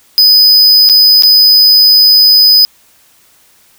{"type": "tone with dropouts", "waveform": "square", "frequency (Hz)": 5000, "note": "D#8", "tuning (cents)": 8, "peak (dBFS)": -3, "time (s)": [0.18, 2.65], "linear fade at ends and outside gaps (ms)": 0, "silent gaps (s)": [[0.89, 0.897], [1.223, 1.234]], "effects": ["white hiss -47 dBFS RMS until 3.78 s"]}